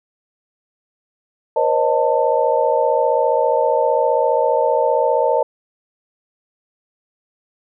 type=tone cluster; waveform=sine; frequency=481.9 / 537 / 616 / 890 Hz; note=B4 / C5 / D#5 / A5; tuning=-43 / +45 / -17 / +20 cents; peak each=-19 dBFS; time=1.56-5.43 s; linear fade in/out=5 ms; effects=none